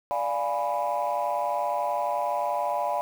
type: chord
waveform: sine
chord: D diminished seventh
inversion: none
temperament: equal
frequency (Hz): 587.3 / 698.5 / 830.6 / 987.8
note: D5 / F5 / Ab5 / Cb6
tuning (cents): 0 / 0 / 0 / 0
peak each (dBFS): -29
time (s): 0.11-3.01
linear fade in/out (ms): 0
effects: tanh soft clip ceiling -18 dBFS + 8-bit